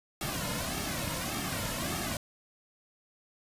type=noise with flanger; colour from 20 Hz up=pink; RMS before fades=-34 dBFS; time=0.21-2.17 s; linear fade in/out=2 ms; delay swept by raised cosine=2 to 2.59 ms; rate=1.7 Hz; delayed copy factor=-0.75; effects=resampled to 32000 Hz